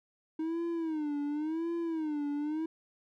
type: tone with vibrato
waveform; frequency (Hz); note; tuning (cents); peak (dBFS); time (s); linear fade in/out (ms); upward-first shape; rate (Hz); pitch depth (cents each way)
triangle; 312.8; D#4; +9; -29; 0.39-2.66; 5; sine; 0.92; 140
effects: none